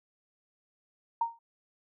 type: tone with exponential decay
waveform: sine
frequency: 926 Hz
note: A#5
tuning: 12 cents flat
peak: -22 dBFS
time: 1.21-1.39 s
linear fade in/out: 5 ms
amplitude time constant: 37 ms
effects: none